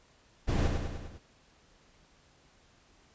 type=noise with echo; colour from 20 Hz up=brown; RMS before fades=-28 dBFS; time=0.47-0.69 s; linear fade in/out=20 ms; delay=100 ms; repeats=5; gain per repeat=-4 dB; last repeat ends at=1.19 s; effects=pink hiss -63 dBFS RMS until 3.14 s + resampled to 16000 Hz